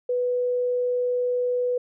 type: tone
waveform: sine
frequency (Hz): 493.9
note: B4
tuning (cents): 0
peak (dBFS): -21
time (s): 0.09-1.78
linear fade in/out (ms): 5
effects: none